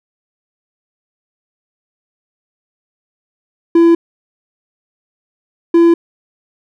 triangle tone pair in turn, 336 / 337.6 Hz, E4 / E4, +33 / +41 cents, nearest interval unison, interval 8 cents, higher second, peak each -3 dBFS, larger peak neither, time 3.75-3.95 / 5.74-5.94 s, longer neither, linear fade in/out 5 ms, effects none

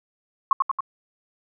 sine tone with echo, 1087 Hz, C#6, 34 cents flat, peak -13 dBFS, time 0.51-0.53 s, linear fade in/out 2 ms, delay 92 ms, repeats 3, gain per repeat -3 dB, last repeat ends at 0.806 s, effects none

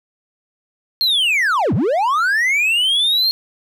triangle linear two-way sweep, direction down then up, 4283 to 87.2 to 4283 Hz, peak -12 dBFS, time 1.01-3.31 s, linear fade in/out 0 ms, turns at 1.74 s, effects none

